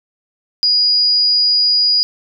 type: tone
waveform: sine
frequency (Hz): 4897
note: D#8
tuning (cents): -28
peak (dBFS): -10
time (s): 0.63-2.03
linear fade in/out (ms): 0
effects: none

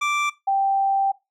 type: tone pair in turn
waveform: 25% pulse / sine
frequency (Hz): 1174 / 783.6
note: D6 / G5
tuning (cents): -1 / -1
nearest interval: perfect fifth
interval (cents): 700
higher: first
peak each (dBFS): -17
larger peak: neither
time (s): 0.01-0.3 / 0.47-1.12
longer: second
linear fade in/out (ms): 10
effects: noise-tail reverb RT60 0.2 s tail -17 dB re dry + low-pass 6000 Hz 12 dB/octave

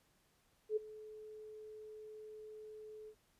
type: tone with ADSR envelope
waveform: sine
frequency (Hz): 430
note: A4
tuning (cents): -40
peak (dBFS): -30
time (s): 0.69-3.15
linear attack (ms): 74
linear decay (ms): 15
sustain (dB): -19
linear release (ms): 68
effects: pink hiss -74 dBFS RMS until 3.39 s + resampled to 32000 Hz

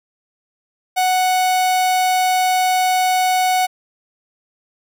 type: tone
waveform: 45% pulse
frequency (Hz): 740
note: F#5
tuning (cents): 0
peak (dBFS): -14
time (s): 0.96-3.67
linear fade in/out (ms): 20
effects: none

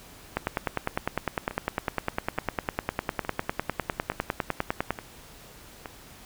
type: two click trains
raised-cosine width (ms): 0.5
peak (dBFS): -10 / -20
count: 46 / 6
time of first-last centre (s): 0.37-4.906 / 1.51-5.858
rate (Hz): 9.92 / 1.15
effects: pink hiss -49 dBFS RMS until 6.25 s

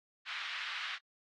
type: band-pass noise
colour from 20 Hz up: pink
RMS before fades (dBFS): -41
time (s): 0.25-0.99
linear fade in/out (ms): 50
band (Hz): 1400 to 3700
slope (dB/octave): 24
effects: AAC 32 kbps

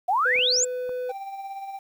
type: exponential sweep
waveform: sine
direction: up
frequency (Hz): 687 to 7700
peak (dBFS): -19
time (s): 0.08-0.65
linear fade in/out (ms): 10
type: tone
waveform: triangle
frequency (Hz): 500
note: B4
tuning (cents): +21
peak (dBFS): -25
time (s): 0.25-1.12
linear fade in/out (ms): 10
type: clicks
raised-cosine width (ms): 1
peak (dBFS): -29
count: 3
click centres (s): 0.359 / 0.39 / 0.893
type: tone with tremolo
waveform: triangle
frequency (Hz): 784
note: G5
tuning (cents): 0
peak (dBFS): -29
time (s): 1.09-1.79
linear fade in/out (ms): 5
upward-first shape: sine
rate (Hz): 17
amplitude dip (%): 45
effects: 9-bit

